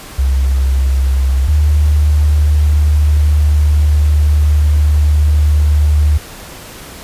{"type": "tone pair in turn", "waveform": "sine", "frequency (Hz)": [66.6, 74.67], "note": ["C2", "D2"], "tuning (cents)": [31, 29], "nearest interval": "major second", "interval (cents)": 198, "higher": "second", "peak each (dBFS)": [-9, -7], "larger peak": "second", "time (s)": [[0.18, 1.48], [1.48, 6.18]], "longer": "second", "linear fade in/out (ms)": 10, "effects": ["pink hiss -32 dBFS RMS until 7.03 s", "resampled to 32000 Hz"]}